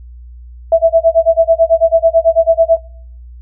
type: tone with tremolo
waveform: sine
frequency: 659.3 Hz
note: E5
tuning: in tune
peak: -3 dBFS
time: 0.72-2.77 s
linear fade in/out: 2 ms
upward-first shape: sine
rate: 9.1 Hz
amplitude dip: 100%
effects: noise-tail reverb RT60 0.6 s tail -25 dB re dry + added 60 Hz sine -31 dBFS peak until 3.41 s